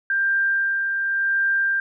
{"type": "tone with tremolo", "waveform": "sine", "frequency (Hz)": 1587, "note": "G6", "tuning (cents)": 21, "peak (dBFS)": -17, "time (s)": [0.1, 1.8], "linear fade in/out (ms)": 2, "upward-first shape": "sine", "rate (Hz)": 0.9, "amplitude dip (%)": 35, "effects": []}